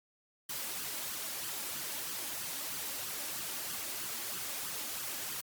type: noise with flanger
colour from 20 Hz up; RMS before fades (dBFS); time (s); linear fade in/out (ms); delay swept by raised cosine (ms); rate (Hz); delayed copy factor
white; -39; 0.49-5.41; 5; 0.63 to 3.63; 3.1; +0.55
effects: high-pass 100 Hz 12 dB/octave + Opus 48 kbps